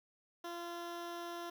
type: tone with notch filter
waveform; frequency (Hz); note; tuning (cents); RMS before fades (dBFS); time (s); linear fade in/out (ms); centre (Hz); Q
15% pulse; 343.9; F4; -27; -44; 0.44-1.5; 5; 8300; 2
effects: none